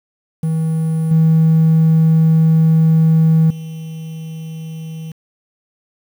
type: tone with level steps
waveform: triangle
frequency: 160.5 Hz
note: E3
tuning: 46 cents flat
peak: -12 / -5 / -23 dBFS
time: 0.43-5.12 s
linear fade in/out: 5 ms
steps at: 1.11 / 3.5 s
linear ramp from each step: 5 ms
effects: tanh soft clip ceiling -4 dBFS + 7-bit